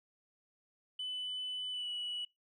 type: tone with pitch glide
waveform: sine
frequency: 3001 to 2941 Hz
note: F#7 to F#7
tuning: +24 to -11 cents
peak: -35 dBFS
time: 0.99-2.25 s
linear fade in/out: 5 ms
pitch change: -35 cents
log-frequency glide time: 1.71-1.89 s
effects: noise-tail reverb RT60 0.2 s tail -25 dB re dry + tanh soft clip ceiling -34 dBFS